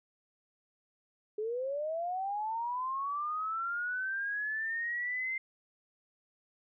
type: linear sweep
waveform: sine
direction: up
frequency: 415.3 to 2093 Hz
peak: -32 dBFS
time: 1.38-5.38 s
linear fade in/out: 5 ms
effects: none